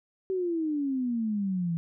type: exponential sweep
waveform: sine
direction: down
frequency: 384.8 to 163.3 Hz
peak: -26 dBFS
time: 0.3-1.77 s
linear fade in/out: 0 ms
effects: none